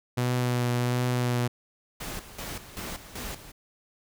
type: tone with vibrato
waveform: sawtooth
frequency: 123 Hz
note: B2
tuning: 7 cents flat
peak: -20 dBFS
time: 0.17-1.48 s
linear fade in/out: 10 ms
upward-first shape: triangle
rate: 1.4 Hz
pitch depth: 22 cents each way
type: noise with tremolo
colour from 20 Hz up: pink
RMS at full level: -36 dBFS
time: 2-3.52 s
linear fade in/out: 10 ms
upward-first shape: square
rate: 2.6 Hz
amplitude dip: 70%
effects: none